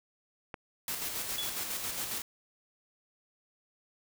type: click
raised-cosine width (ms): 0.5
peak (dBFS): -24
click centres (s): 0.542
type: noise with tremolo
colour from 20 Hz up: white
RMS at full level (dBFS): -35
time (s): 0.88-2.22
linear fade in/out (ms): 2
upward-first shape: square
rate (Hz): 7.3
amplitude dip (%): 35
type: tone with exponential decay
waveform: sine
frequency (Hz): 3400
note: G#7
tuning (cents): +40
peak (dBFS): -30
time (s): 1.38-1.63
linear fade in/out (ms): 5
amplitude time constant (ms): 54
effects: none